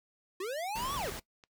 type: linear two-way sweep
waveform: square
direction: up then down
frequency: 349.2 to 1174.7 to 349.2 Hz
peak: -35 dBFS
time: 0.4-1.1 s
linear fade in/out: 5 ms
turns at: 0.95 s
type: noise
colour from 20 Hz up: pink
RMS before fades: -41 dBFS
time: 0.75-1.2 s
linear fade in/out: 10 ms
type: click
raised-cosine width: 0.2 ms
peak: -37 dBFS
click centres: 1.438 s
effects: noise-tail reverb RT60 0.1 s tail -19 dB re dry